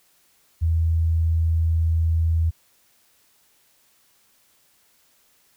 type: tone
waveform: sine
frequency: 81.8 Hz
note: E2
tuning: 13 cents flat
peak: -17 dBFS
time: 0.61-2.51 s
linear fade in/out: 20 ms
effects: white hiss -61 dBFS RMS until 5.56 s